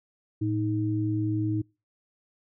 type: tone pair together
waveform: sine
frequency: 111.16 / 314.2 Hz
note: A2 / D#4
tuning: +18 / +17 cents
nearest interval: octave + tritone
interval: 1799 cents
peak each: -27 dBFS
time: 0.41-1.62 s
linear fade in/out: 10 ms
effects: noise-tail reverb RT60 0.3 s tail -26 dB re dry